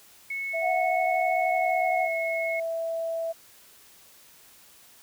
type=tone with pitch glide; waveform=sine; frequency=2200 to 2180 Hz; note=C#7 to C#7; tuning=-14 to -29 cents; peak=-29 dBFS; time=0.3-2.6 s; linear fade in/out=5 ms; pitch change=-15 cents; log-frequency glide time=1.4-1.95 s
type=tone; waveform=sine; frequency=659.3 Hz; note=E5; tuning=in tune; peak=-27 dBFS; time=0.53-3.33 s; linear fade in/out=20 ms
type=tone with vibrato; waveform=sine; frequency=730 Hz; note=F#5; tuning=24 cents flat; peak=-24 dBFS; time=0.61-2.09 s; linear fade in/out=50 ms; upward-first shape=sine; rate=13 Hz; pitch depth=24 cents each way
effects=white hiss -54 dBFS RMS until 5.02 s